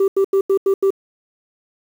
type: tone bursts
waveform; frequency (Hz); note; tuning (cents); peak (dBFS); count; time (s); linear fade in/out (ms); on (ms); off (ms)
sine; 390; G4; -9; -9; 6; 0-0.905; 5; 80; 85
effects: tanh soft clip ceiling -11 dBFS + 7-bit